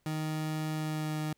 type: tone with pitch glide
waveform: 30% pulse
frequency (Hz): 155.56 to 153.86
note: D#3 to D#3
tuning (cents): 0 to -19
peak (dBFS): -29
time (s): 0.06-1.33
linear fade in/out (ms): 2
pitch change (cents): -19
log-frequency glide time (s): 0.72-1.19
effects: pink hiss -74 dBFS RMS until 1.37 s